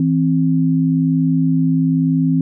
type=tone pair together; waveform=sine; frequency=162.62 / 263.6 Hz; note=E3 / C4; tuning=-23 / +13 cents; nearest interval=minor sixth; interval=836 cents; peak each=-15 dBFS; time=0-2.41 s; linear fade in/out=2 ms; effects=none